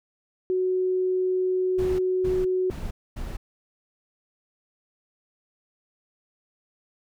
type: tone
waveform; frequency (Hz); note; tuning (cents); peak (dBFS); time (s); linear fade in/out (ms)
sine; 370; F#4; 0; -21; 0.5-2.7; 0
type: noise bursts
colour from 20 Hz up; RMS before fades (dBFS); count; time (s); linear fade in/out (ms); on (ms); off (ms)
brown; -32; 4; 1.78-3.37; 10; 210; 250
effects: none